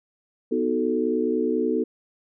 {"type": "chord", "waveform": "sine", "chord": "B dominant seventh", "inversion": "none", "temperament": "equal", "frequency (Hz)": [246.9, 311.1, 370, 440], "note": ["B3", "D#4", "F#4", "A4"], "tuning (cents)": [0, 0, 0, 0], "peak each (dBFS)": [-26, -27, -27, -25], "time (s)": [0.51, 1.84], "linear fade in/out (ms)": 10, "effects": []}